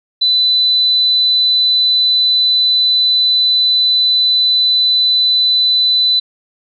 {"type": "tone", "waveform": "sine", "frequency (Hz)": 4000, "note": "B7", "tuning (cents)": 21, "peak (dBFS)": -9, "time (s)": [0.21, 6.2], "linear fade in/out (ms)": 10, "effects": []}